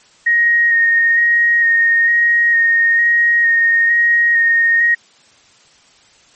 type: tone with vibrato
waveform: sine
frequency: 1864.7 Hz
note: A#6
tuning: in tune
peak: -9 dBFS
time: 0.26-4.95 s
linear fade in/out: 10 ms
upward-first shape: square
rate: 1.1 Hz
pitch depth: 13 cents each way
effects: white hiss -49 dBFS RMS until 6.35 s + MP3 32 kbps